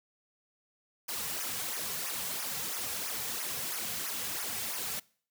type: noise with flanger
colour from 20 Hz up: white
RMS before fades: -36 dBFS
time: 1.08-5 s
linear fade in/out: 10 ms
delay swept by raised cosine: 0.24 to 3.34 ms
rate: 3 Hz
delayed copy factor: -0.85
effects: noise-tail reverb RT60 0.5 s tail -24 dB re dry